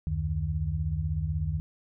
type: tone cluster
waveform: sine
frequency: 73 / 89.2 / 153.9 Hz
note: D2 / F2 / D#3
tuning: -10 / +37 / -19 cents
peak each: -31 dBFS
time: 0.07-1.6 s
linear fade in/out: 0 ms
effects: none